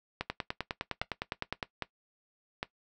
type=two click trains; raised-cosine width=0.3 ms; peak=-16 / -16 dBFS; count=4 / 14; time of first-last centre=0.21-2.629 / 0.3-1.628 s; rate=1.24 / 9.79 Hz; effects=noise-tail reverb RT60 0.1 s tail -17 dB re dry